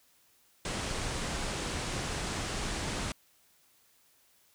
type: low-pass noise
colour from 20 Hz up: pink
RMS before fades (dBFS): -35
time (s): 0.65-3.12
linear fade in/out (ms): 2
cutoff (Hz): 9400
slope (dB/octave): 48
effects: white hiss -66 dBFS RMS until 4.54 s